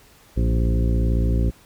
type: harmonic tone with a mistuned harmonic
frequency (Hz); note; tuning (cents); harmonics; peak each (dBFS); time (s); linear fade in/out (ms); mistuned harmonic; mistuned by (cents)
58; A#1; -8; 1 / 2 / 3 / 4 / 5 / 6 / 7 / 9; -18 / -24 / -28 / -30 / -32 / -34 / -35 / -37; 0.36-1.51; 20; 2; -58
effects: pink hiss -52 dBFS RMS until 1.65 s